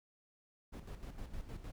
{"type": "noise with tremolo", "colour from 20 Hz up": "brown", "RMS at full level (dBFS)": -44, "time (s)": [0.72, 1.72], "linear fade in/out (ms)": 20, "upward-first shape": "square", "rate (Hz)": 6.5, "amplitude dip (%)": 60, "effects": []}